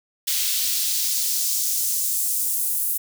white noise with high-pass filter sweep, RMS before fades -23 dBFS, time 0.27-2.98 s, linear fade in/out 10 ms, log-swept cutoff 3100 to 11000 Hz, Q 1.2, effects none

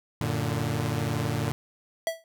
sawtooth chord, Gb augmented, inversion none, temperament equal with one note detuned, 92.5 / 114.54 / 146.83 Hz, Gb2 / Bb2 / D3, 0 / -30 / 0 cents, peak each -30 / -25 / -26 dBFS, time 0.21-1.52 s, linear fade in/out 0 ms
square tone with exponential decay, 656 Hz, E5, 9 cents flat, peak -22 dBFS, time 2.07-2.24 s, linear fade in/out 1 ms, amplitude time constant 35 ms
effects none

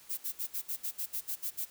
violet noise bursts, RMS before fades -35 dBFS, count 11, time 0.09-1.656 s, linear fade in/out 20 ms, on 86 ms, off 62 ms, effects white hiss -57 dBFS RMS until 1.7 s

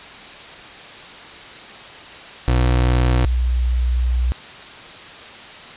30% pulse / sine tone pair in turn, 61.74 / 61.46 Hz, B1 / B1, 0 / -8 cents, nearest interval unison, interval 8 cents, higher first, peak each -11 / -15 dBFS, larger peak first, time 2.48-3.25 / 3.25-4.32 s, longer second, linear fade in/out 0 ms, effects white hiss -37 dBFS RMS until 5.76 s + resampled to 8000 Hz

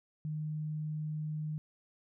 sine tone, 153.4 Hz, D#3, 24 cents flat, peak -34 dBFS, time 0.25-1.58 s, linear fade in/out 0 ms, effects none

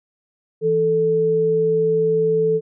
sine tone pair together, 164.61 / 440 Hz, E3 / A4, -2 / 0 cents, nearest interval octave + perfect fourth, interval 1702 cents, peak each -25 / -15 dBFS, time 0.61-2.61 s, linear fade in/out 50 ms, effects none

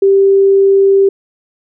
sine tone, 392 Hz, G4, in tune, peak -5 dBFS, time 0.02-1.09 s, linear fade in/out 5 ms, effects none

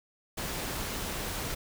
pink noise, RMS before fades -35 dBFS, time 0.37-1.55 s, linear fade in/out 10 ms, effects none

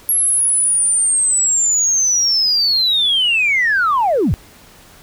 sine linear sweep, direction down, 11320 to 55 Hz, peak -11 dBFS, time 0.09-4.34 s, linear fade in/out 0 ms, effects tanh soft clip ceiling -8 dBFS + pink hiss -44 dBFS RMS until 5.02 s

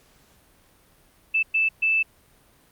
sine tone bursts at uneven times, 2637 Hz, E7, in tune, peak -18 dBFS, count 3, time 1.34-1.43 / 1.54-1.69 / 1.82-2.03 s, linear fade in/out 10 ms, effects pink hiss -58 dBFS RMS until 2.71 s + Opus 48 kbps

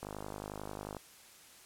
click train, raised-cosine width 1 ms, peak -27 dBFS, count 49, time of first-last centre 0.03-0.968 s, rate 51.2 Hz, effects white hiss -57 dBFS RMS until 1.65 s + low-pass 12000 Hz 12 dB/octave

